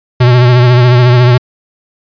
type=tone with vibrato; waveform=square; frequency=123.47 Hz; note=B2; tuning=in tune; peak=-4 dBFS; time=0.2-1.38 s; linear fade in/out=10 ms; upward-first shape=triangle; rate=14 Hz; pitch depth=52 cents each way; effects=resampled to 11025 Hz